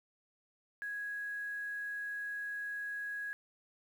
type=tone with quantisation; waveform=sine; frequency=1661.2 Hz; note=G#6; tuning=in tune; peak=-37 dBFS; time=0.82-3.33 s; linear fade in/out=0 ms; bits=10; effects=none